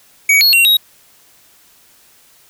square tone with pitch steps, 2257 / 4330 / 2747 / 3805 Hz, C#7 / C#8 / F7 / A#7, +31 / -41 / -29 / +35 cents, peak -8 dBFS, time 0.29-0.77 s, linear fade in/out 5 ms, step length 120 ms, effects white hiss -49 dBFS RMS until 2.49 s

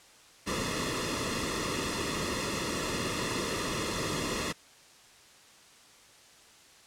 pink noise with comb filter, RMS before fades -32 dBFS, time 0.46-4.53 s, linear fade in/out 20 ms, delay 1.3 ms, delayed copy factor -0.8, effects white hiss -56 dBFS RMS until 6.86 s + low-pass 8000 Hz 12 dB/octave

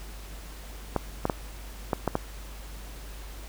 clicks, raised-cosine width 1 ms, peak -10 dBFS, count 6, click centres 0.963 / 1.254 / 1.298 / 1.932 / 2.077 / 2.154 s, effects added 50 Hz sine -40 dBFS peak until 3.48 s + pink hiss -47 dBFS RMS until 3.48 s

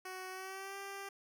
10% pulse tone with pitch glide, 372.6 to 394.8 Hz, F#4 to G4, +12 to +12 cents, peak -35 dBFS, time 0.05-1.09 s, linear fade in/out 5 ms, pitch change +100 cents, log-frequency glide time 0.3-0.77 s, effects none

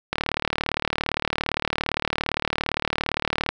click train, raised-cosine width 0.3 ms, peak -6 dBFS, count 127, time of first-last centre 0.13-3.49 s, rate 37.5 Hz, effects none

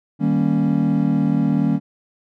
triangle chord, Eb dominant seventh, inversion none, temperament equal, 155.56 / 196 / 233.1 / 277.2 Hz, Eb3 / G3 / Bb3 / Db4, 0 / 0 / 0 / 0 cents, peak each -19 dBFS, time 0.19-1.8 s, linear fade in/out 50 ms, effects none

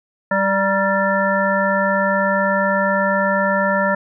harmonic tone with a mistuned harmonic, 196 Hz, G3, in tune, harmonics 1 / 3 / 5 / 7 / 9, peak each -22 / -19 / -22 / -23 / -21 dBFS, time 0.31-3.95 s, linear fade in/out 5 ms, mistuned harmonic 5, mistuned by -50 cents, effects none

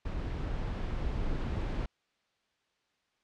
brown noise with level ramp, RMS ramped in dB -35 to -32 dBFS, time 0.05-1.86 s, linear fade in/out 5 ms, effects white hiss -75 dBFS RMS until 3.23 s + low-pass 4000 Hz 12 dB/octave

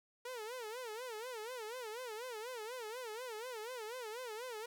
sawtooth tone with vibrato, 467.5 Hz, A#4, 5 cents sharp, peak -39 dBFS, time 0.25-4.66 s, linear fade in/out 5 ms, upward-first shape sine, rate 4.1 Hz, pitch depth 170 cents each way, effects 13-bit

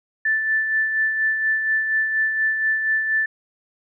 sine tone with tremolo, 1760 Hz, A6, in tune, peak -16 dBFS, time 0.25-3.26 s, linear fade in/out 5 ms, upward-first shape sine, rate 4.2 Hz, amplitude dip 45%, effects none

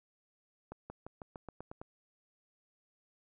accelerating click train, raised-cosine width 1 ms, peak -30 dBFS, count 9, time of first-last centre 0.72-1.815 s, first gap 180 ms, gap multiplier 0.92, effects none

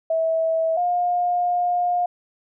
sine tone pair in turn, 650 / 710.1 Hz, E5 / F5, -24 / +29 cents, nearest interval major second, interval 153 cents, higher second, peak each -18 dBFS, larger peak neither, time 0.1-0.77 / 0.77-2.06 s, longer second, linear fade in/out 5 ms, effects none

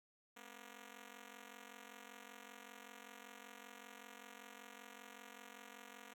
5% pulse ring-modulated tone, 239.1 Hz, A#3, 44 cents sharp, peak -40 dBFS, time 0.36-6.14 s, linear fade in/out 10 ms, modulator 22.6 Hz, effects none

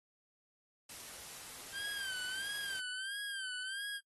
white noise, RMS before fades -49 dBFS, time 0.89-2.8 s, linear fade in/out 5 ms
25% pulse tone with vibrato, 1568 Hz, G6, in tune, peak -35 dBFS, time 1.72-4.01 s, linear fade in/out 50 ms, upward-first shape sine, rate 1.5 Hz, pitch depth 91 cents each way
effects noise-tail reverb RT60 0.1 s tail -22 dB re dry + AAC 32 kbps

